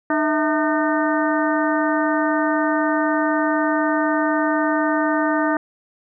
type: harmonic tone with a mistuned harmonic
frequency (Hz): 304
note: D#4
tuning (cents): -40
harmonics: 1 / 2 / 3 / 4 / 5 / 6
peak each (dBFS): -20 / -23 / -25 / -26 / -27 / -28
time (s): 0.1-5.57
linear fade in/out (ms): 2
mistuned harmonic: 2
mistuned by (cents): +110
effects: none